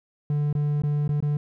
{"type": "tone with dropouts", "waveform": "triangle", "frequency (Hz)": 147.1, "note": "D3", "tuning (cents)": 3, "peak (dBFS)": -19, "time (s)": [0.3, 1.37], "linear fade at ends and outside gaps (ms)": 2, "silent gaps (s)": [[0.528, 0.551], [0.82, 0.835], [1.078, 1.091], [1.204, 1.225]], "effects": []}